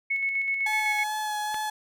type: tone with tremolo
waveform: sine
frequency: 2200 Hz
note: C#7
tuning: 14 cents flat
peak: -23 dBFS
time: 0.1-1.04 s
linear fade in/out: 10 ms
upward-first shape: square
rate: 7.9 Hz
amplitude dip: 35%
type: tone with vibrato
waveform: 35% pulse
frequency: 850 Hz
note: G#5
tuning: 40 cents sharp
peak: -26 dBFS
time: 0.66-1.7 s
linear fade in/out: 5 ms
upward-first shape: sine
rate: 2.4 Hz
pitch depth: 17 cents each way
type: click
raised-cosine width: 0.3 ms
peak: -20 dBFS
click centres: 1.544 s
effects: none